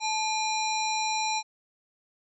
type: harmonic tone with a mistuned harmonic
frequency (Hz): 806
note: G5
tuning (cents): +48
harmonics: 1 / 3 / 5 / 7 / 9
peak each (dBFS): -28 / -33 / -33 / -36 / -38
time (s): 0-1.43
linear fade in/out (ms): 50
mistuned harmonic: 1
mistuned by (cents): +130
effects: none